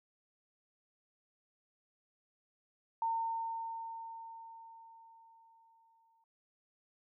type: tone with exponential decay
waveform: sine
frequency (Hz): 910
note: A#5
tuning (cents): -42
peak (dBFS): -30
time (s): 3.02-6.24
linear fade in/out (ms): 2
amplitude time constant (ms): 700
effects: none